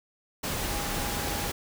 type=tone in noise; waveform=sine; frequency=817 Hz; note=G#5; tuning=29 cents flat; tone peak=-38 dBFS; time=0.69-1.47 s; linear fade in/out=10 ms; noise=pink; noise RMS=-31 dBFS; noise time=0.43-1.52 s; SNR=-10 dB; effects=none